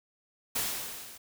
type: noise with level ramp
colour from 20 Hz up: white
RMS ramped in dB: -29 to -49 dBFS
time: 0.55-1.18 s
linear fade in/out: 10 ms
effects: none